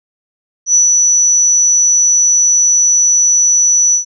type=tone with ADSR envelope; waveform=sine; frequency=5930 Hz; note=F#8; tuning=3 cents sharp; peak=-5 dBFS; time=0.66-4.05 s; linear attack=83 ms; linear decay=130 ms; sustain=-2 dB; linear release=110 ms; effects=none